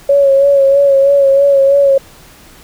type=tone with vibrato; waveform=sine; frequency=554.4 Hz; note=C#5; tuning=in tune; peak=-5 dBFS; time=0.09-1.98 s; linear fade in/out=5 ms; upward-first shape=sine; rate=3.1 Hz; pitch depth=34 cents each way; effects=pink hiss -40 dBFS RMS until 2.63 s

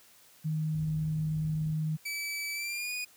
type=tone; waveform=sine; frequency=155.9 Hz; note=D#3; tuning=4 cents sharp; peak=-28 dBFS; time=0.44-1.97 s; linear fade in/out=20 ms
type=low-pass noise; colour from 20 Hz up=pink; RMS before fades=-42 dBFS; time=0.73-1.74 s; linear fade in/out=20 ms; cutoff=110 Hz; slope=12 dB/octave
type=tone with pitch glide; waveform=sawtooth; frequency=2303 to 2468 Hz; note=D7 to D#7; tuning=-34 to -15 cents; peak=-30 dBFS; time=2.05-3.05 s; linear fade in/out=10 ms; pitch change=+119 cents; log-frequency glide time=2.53-2.93 s
effects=white hiss -59 dBFS RMS until 3.16 s + high-pass 60 Hz 12 dB/octave

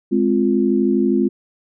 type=chord; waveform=sine; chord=F minor; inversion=first; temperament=just; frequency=209.5 / 261.9 / 349.2 Hz; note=Ab3 / C4 / F4; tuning=+15 / +2 / 0 cents; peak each=-18 dBFS; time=0.11-1.29 s; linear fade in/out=20 ms; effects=none

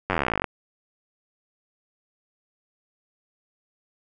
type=slowing click train; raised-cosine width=0.5 ms; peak=-8 dBFS; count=23; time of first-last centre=0.1-0.442 s; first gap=10 ms; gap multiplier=1.04; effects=none

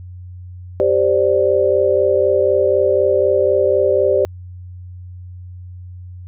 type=chord; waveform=sine; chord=G suspended fourth; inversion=none; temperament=equal; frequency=392 / 523.3 / 587.3 Hz; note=G4 / C5 / D5; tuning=0 / 0 / 0 cents; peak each=-16 dBFS; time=0.8-4.25 s; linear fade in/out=0 ms; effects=added 90 Hz sine -31 dBFS peak until 6.27 s

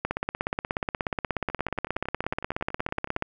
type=two click trains; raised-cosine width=0.5 ms; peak=-11 / -23 dBFS; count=54 / 19; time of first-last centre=0.05-3.224 / 1.5-3.167 s; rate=16.7 / 10.8 Hz; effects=none

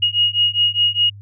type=beating tone pair; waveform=sine; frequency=2874 / 2878.9 Hz; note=F7 / F#7; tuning=+49 / -48 cents; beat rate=4.9 Hz; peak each=-17 dBFS; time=0.02-1.1 s; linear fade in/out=10 ms; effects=added 101 Hz sine -35 dBFS peak until 1.21 s

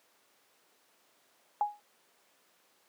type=tone with exponential decay; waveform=sine; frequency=830 Hz; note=G#5; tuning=1 cent flat; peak=-22 dBFS; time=1.61-1.8 s; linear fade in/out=1 ms; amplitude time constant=40 ms; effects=pink hiss -67 dBFS RMS until 2.88 s + high-pass 400 Hz 12 dB/octave

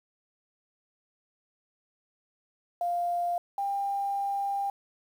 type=tone pair in turn; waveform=sine; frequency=698.5 / 797.1 Hz; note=F5 / G5; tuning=0 / +29 cents; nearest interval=major second; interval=229 cents; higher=second; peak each=-26 / -27 dBFS; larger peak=first; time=2.81-3.38 / 3.58-4.7 s; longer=second; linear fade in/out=2 ms; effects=9-bit

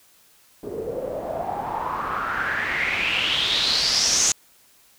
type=noise with low-pass filter sweep; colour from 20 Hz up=white; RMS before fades=-24 dBFS; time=0.63-4.32 s; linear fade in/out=2 ms; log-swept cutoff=380 to 6800 Hz; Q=6.2; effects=white hiss -56 dBFS RMS until 4.98 s

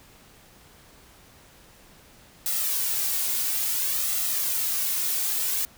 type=noise with flanger; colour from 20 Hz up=blue; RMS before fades=-26 dBFS; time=2.46-5.65 s; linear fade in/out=0 ms; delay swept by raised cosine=1.5 to 2.8 ms; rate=0.59 Hz; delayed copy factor=+0.55; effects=pink hiss -53 dBFS RMS until 5.77 s

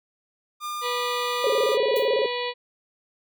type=tone; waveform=45% pulse; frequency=1205 Hz; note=D6; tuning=44 cents sharp; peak=-29 dBFS; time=0.6-1.78 s; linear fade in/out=50 ms
type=harmonic tone; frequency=489.2 Hz; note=B4; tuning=16 cents flat; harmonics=1 / 2 / 4 / 5 / 6 / 7 / 8 / 9; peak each=-29 / -32 / -35 / -36 / -37 / -37 / -38 / -39 dBFS; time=0.81-2.54 s; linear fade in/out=50 ms
type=tone with vibrato; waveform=sine; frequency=480 Hz; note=B4; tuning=49 cents flat; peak=-20 dBFS; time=1.44-2.26 s; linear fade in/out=2 ms; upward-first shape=square; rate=18 Hz; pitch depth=200 cents each way
type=noise with exponential decay; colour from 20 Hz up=violet; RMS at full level=-33 dBFS; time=1.96-2.12 s; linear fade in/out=0 ms; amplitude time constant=34 ms
effects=none

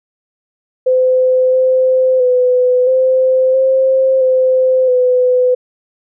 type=tone with pitch steps; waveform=sine; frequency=512 / 516 / 501 / 518 / 527 / 516 / 502 Hz; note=C5 / C5 / B4 / C5 / C5 / C5 / B4; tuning=-38 / -24 / +25 / -17 / +12 / -24 / +28 cents; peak=-8 dBFS; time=0.86-5.55 s; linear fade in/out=10 ms; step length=670 ms; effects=none

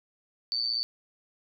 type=tone with amplitude modulation; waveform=sine; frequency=4553 Hz; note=C#8; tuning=45 cents sharp; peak=-23 dBFS; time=0.52-0.83 s; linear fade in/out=0 ms; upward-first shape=sine; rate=117 Hz; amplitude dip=80%; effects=none

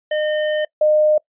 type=tone pair in turn; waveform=square / sine; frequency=610 / 610 Hz; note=D#5 / D#5; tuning=-34 / -34 cents; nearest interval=unison; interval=0 cents; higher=neither; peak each=-18 / -11 dBFS; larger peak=second; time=0.11-0.65 / 0.81-1.18 s; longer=first; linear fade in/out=5 ms; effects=noise-tail reverb RT60 0.1 s tail -24 dB re dry + resampled to 8000 Hz

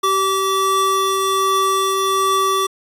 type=tone pair together; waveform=square; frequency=386.1 / 1157 Hz; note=G4 / D6; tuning=-26 / -26 cents; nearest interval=octave + perfect fifth; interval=1900 cents; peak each=-21 / -17 dBFS; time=0.03-2.67 s; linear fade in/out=10 ms; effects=resampled to 32000 Hz

